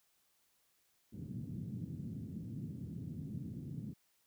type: band-pass noise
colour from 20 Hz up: pink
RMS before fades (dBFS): -44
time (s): 1.12-3.94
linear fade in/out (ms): 20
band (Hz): 110 to 240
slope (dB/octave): 24
effects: white hiss -75 dBFS RMS until 4.26 s